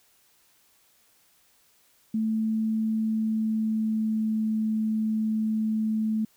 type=tone with pitch glide; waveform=sine; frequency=220 to 218.2 Hz; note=A3 to A3; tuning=0 to -14 cents; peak=-23 dBFS; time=2.14-6.25 s; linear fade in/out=5 ms; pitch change=-14 cents; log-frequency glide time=2.93-4.55 s; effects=white hiss -63 dBFS RMS until 6.36 s